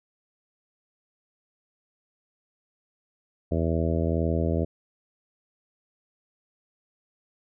harmonic tone, 82 Hz, E2, 9 cents flat, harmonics 1 / 2 / 3 / 4 / 5 / 6 / 7 / 8, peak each -26 / -29 / -31 / -32 / -33 / -34 / -34 / -35 dBFS, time 3.51-4.65 s, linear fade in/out 10 ms, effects none

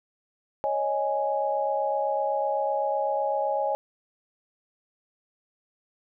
sine chord, C# suspended second, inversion none, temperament equal, 554.4 / 622.3 / 830.6 Hz, C#5 / D#5 / G#5, 0 / 0 / 0 cents, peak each -28 / -29 / -27 dBFS, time 0.64-3.75 s, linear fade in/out 0 ms, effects none

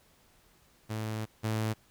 sawtooth tone pair in turn, 109.2 / 109.69 Hz, A2 / A2, -13 / -5 cents, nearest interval unison, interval 8 cents, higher second, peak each -29 / -25 dBFS, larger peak second, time 0.89-1.26 / 1.43-1.74 s, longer first, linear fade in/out 20 ms, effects pink hiss -64 dBFS RMS until 1.9 s

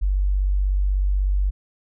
sine tone, 48.16 Hz, G1, 30 cents flat, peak -17 dBFS, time 0.01-1.51 s, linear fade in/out 20 ms, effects none

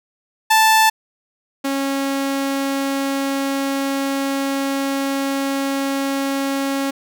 sawtooth tone pair in turn, 880 / 274.4 Hz, A5 / C#4, 0 / -17 cents, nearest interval octave + minor sixth, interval 2017 cents, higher first, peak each -7 / -15 dBFS, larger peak first, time 0.5-0.9 / 1.64-6.91 s, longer second, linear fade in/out 10 ms, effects none

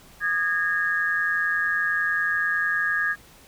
sine tone cluster, 1222 / 1650 / 1821 Hz, D#6 / G#6 / A#6, -32 / -12 / -41 cents, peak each -31 / -22 / -29 dBFS, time 0.2-3.16 s, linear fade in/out 50 ms, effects pink hiss -51 dBFS RMS until 3.47 s

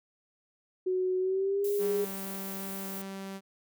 sine tone with pitch glide, 370 to 408.2 Hz, F#4 to G#4, 0 to -30 cents, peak -26 dBFS, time 0.86-2.05 s, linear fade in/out 10 ms, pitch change +170 cents, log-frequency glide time 1.19-1.7 s
violet noise, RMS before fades -41 dBFS, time 1.64-3.02 s, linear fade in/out 5 ms
sawtooth tone, 194.1 Hz, G3, 17 cents flat, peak -34 dBFS, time 1.78-3.41 s, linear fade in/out 50 ms
effects none

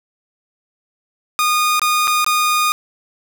sawtooth tone with dropouts, 1227 Hz, D#6, 25 cents flat, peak -10 dBFS, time 1.39-2.72 s, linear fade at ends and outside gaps 0 ms, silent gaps 1.795-1.817 / 2.073-2.078 / 2.245-2.264 s, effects none

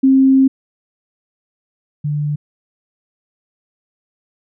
sine tone pair in turn, 266.6 / 147.82 Hz, C4 / D3, +33 / +12 cents, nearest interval minor seventh, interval 1021 cents, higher first, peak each -7 / -16 dBFS, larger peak first, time 0.03-0.48 / 2.04-2.36 s, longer first, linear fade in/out 10 ms, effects none

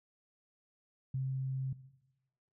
sine tone, 132.4 Hz, C3, 21 cents sharp, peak -32 dBFS, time 1.14-1.73 s, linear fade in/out 5 ms, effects noise-tail reverb RT60 1.0 s tail -17 dB re dry

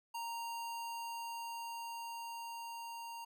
square tone with level ramp, 930 Hz, A#5, 4 cents flat, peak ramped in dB -40 to -45 dBFS, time 0.14-3.25 s, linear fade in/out 10 ms, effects none

